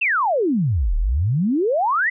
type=exponential two-way sweep; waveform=sine; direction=down then up; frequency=2806 to 35.15 to 2065 Hz; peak=-16 dBFS; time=0.01-2.1 s; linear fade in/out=10 ms; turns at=0.96 s; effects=none